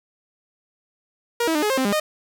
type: tone with pitch steps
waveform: sawtooth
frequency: 473.2 / 324 / 301.1 / 421.4 / 531 / 261.7 / 202.5 / 615 Hz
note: A#4 / E4 / D4 / G#4 / C5 / C4 / G#3 / D#5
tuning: +26 / -30 / +43 / +25 / +25 / 0 / -43 / -20 cents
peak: -15 dBFS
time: 1.4-2 s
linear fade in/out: 5 ms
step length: 75 ms
effects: none